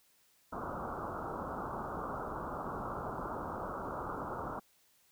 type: low-pass noise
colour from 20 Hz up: white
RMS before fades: -40 dBFS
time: 0.52-4.6 s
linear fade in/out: 10 ms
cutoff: 1400 Hz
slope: 96 dB/octave
effects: white hiss -69 dBFS RMS until 5.11 s